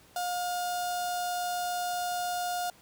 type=tone with notch filter; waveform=sawtooth; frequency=713 Hz; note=F5; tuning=36 cents sharp; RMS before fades=-32 dBFS; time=0.16-2.7 s; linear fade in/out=2 ms; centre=2100 Hz; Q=1; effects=pink hiss -58 dBFS RMS until 2.81 s + high-pass 60 Hz 12 dB/octave